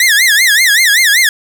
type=tone with vibrato; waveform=sawtooth; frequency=1864.7 Hz; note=A#6; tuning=in tune; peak=-3 dBFS; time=0-1.29 s; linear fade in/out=2 ms; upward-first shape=sine; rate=5.2 Hz; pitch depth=230 cents each way; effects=none